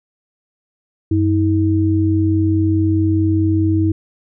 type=tone pair together; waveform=sine; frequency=95.28 / 320 Hz; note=G2 / D#4; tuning=-49 / +49 cents; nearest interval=octave + major sixth; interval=2098 cents; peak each=-15 dBFS; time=1.11-3.92 s; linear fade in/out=5 ms; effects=none